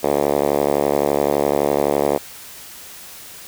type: tone with band-pass filter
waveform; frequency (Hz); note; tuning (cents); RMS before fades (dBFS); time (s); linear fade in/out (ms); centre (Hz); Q
5% pulse; 71.8; D2; -39; -18; 0.03-2.18; 10; 500; 1.4
effects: white hiss -38 dBFS RMS until 3.47 s